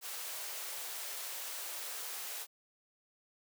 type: high-pass noise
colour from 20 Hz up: white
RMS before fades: -42 dBFS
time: 0.01-2.47 s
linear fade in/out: 50 ms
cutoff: 430 Hz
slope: 24 dB/octave
effects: none